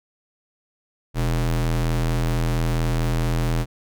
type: ring-modulated tone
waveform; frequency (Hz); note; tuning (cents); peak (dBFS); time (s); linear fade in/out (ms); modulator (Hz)
square; 81.7; E2; -15; -17; 1.14-3.66; 50; 42.2
effects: none